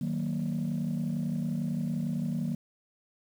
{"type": "chord", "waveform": "sine", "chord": "D# minor", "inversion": "none", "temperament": "just", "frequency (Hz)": [155.56, 186.68, 233.3], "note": ["D#3", "F#3", "A#3"], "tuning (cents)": [0, 16, 2], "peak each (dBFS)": [-31, -32, -31], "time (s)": [0.01, 2.55], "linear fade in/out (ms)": 5, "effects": ["tanh soft clip ceiling -24 dBFS", "9-bit"]}